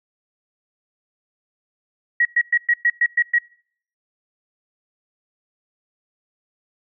sine tone bursts, 1908 Hz, A#6, 40 cents sharp, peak -13 dBFS, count 8, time 2.2-3.386 s, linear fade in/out 5 ms, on 52 ms, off 110 ms, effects noise-tail reverb RT60 0.6 s tail -26 dB re dry

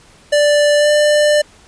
square tone with pitch glide, 587.3 to 595.2 Hz, D5 to D5, 0 to +23 cents, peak -10 dBFS, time 0.32-1.42 s, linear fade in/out 10 ms, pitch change +23 cents, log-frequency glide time 0.77-0.89 s, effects pink hiss -46 dBFS RMS until 1.67 s + resampled to 22050 Hz

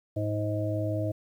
harmonic tone with a mistuned harmonic, 105.1 Hz, G#2, 21 cents sharp, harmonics 1 / 3 / 5 / 6, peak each -29 / -33 / -37 / -33 dBFS, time 0.16-1.12 s, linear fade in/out 10 ms, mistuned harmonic 1, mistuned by +30 cents, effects 10-bit

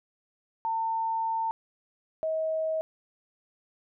sine tone pair in turn, 900 / 636.4 Hz, A5 / D#5, +39 / +39 cents, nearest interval tritone, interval 600 cents, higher first, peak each -26 dBFS, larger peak neither, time 0.65-1.51 / 2.23-2.81 s, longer first, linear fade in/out 0 ms, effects none

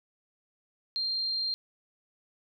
sine tone, 4186 Hz, C8, in tune, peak -28 dBFS, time 0.96-1.54 s, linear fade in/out 0 ms, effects none

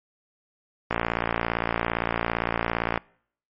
click train, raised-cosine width 0.5 ms, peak -8 dBFS, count 120, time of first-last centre 0.91-2.976 s, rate 57.6 Hz, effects noise-tail reverb RT60 0.6 s tail -25 dB re dry + MP3 32 kbps

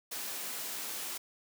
white high-pass noise, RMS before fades -39 dBFS, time 0.11-1.18 s, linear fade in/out 10 ms, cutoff 200 Hz, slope 12 dB/octave, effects none

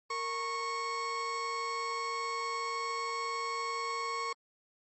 35% pulse tone pair together, 463.4 / 1101.3 Hz, A#4 / C#6, -10 / -12 cents, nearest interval octave + minor third, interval 1498 cents, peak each -39 / -32 dBFS, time 0.1-4.33 s, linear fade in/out 5 ms, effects MP3 32 kbps

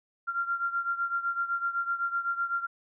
sine beating tone pair, 1381 / 1388.9 Hz, F6 / F6, -20 / -10 cents, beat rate 7.9 Hz, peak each -29 / -33 dBFS, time 0.27-2.67 s, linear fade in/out 20 ms, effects none

